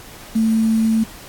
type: tone with quantisation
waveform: sine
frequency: 222.4 Hz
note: A3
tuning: 19 cents sharp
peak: -13 dBFS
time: 0.35-1.04 s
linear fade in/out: 10 ms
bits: 6
effects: pink hiss -39 dBFS RMS until 1.28 s + AAC 64 kbps